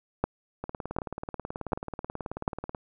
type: two click trains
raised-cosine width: 1 ms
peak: -10 / -20 dBFS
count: 4 / 40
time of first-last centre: 0.24-2.479 / 0.64-2.748 s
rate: 1.34 / 18.5 Hz
effects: none